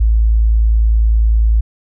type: tone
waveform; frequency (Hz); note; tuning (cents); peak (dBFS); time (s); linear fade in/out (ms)
sine; 55; A1; 0; -8; 0-1.61; 10
effects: none